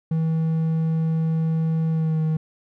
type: tone with pitch glide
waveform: triangle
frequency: 161.2 to 157.7 Hz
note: E3 to D#3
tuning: -38 to +24 cents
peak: -17 dBFS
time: 0.11-2.37 s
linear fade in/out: 5 ms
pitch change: -38 cents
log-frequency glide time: 1.9-2.21 s
effects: none